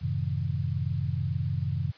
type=chord; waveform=sine; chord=F# diminished seventh; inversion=none; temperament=just; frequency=92.5 / 111 / 133.2 / 159.84 Hz; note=F#2 / A2 / C3 / Eb3; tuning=0 / +16 / +31 / +47 cents; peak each=-31 / -34 / -30 / -34 dBFS; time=0.01-1.92 s; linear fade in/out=20 ms; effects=white hiss -55 dBFS RMS until 1.97 s + resampled to 11025 Hz